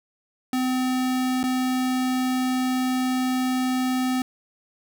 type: tone with dropouts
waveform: square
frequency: 255.9 Hz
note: C4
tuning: 38 cents flat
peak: -22 dBFS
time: 0.53-4.22 s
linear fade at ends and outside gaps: 2 ms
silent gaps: 1.431-1.438 s
effects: none